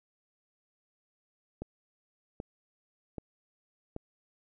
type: click train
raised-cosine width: 2 ms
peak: -24 dBFS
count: 4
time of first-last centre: 1.62-3.964 s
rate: 1.28 Hz
effects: none